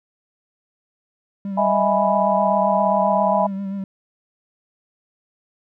triangle tone with vibrato, 196 Hz, G3, in tune, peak -22 dBFS, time 1.45-3.84 s, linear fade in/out 2 ms, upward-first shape sine, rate 7.5 Hz, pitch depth 34 cents each way
sine chord, E major seventh, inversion third, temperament equal, 622.3 / 659.3 / 830.6 / 987.8 Hz, D#5 / E5 / G#5 / B5, 0 / 0 / 0 / 0 cents, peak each -21 dBFS, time 1.57-3.47 s, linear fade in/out 10 ms
effects none

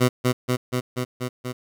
15% pulse tone with echo, 125.5 Hz, B2, 28 cents sharp, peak -9 dBFS, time 0-0.09 s, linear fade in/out 20 ms, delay 240 ms, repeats 6, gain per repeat -2 dB, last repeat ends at 1.53 s, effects none

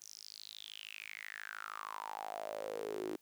sawtooth tone with high-pass filter sweep, 53 Hz, G#1, 36 cents sharp, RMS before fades -45 dBFS, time 0.01-3.16 s, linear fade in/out 5 ms, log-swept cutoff 6200 to 330 Hz, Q 7.7, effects white hiss -71 dBFS RMS until 3.21 s

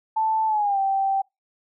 sine tone with pitch glide, 880 to 779.5 Hz, A5 to G5, 0 to -10 cents, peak -19 dBFS, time 0.16-1.22 s, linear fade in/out 10 ms, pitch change -210 cents, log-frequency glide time 0.47-0.79 s, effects noise-tail reverb RT60 0.2 s tail -25 dB re dry

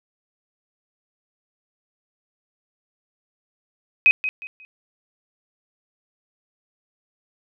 sine tone with echo, 2520 Hz, D#7, 21 cents sharp, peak -10 dBFS, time 4.06-4.11 s, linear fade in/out 0 ms, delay 180 ms, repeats 3, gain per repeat -11 dB, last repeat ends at 4.65 s, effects none

